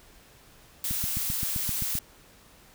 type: noise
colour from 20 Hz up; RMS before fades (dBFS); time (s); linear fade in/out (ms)
blue; -30; 0.84-1.99; 2
type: click train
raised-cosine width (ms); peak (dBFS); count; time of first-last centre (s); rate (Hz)
5; -21; 9; 0.91-1.953; 7.67
effects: pink hiss -55 dBFS RMS until 2.74 s